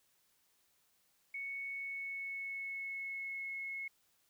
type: tone with pitch glide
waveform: sine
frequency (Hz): 2217 to 2180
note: C#7 to C#7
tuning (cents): 0 to -29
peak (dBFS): -39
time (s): 1.34-3.88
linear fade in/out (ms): 5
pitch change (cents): -29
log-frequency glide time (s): 1.66-3.53
effects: white hiss -74 dBFS RMS until 4.29 s